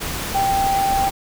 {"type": "tone in noise", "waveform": "sine", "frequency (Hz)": 784, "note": "G5", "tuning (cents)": 0, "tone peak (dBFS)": -16, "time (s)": [0.34, 1.1], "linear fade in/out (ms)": 20, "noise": "pink", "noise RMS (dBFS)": -26, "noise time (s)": [0, 1.11], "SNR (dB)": 7, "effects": []}